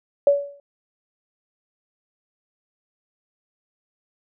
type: tone with exponential decay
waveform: sine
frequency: 568 Hz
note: C#5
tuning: 42 cents sharp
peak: -9 dBFS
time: 0.27-0.6 s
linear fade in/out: 2 ms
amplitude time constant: 70 ms
effects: none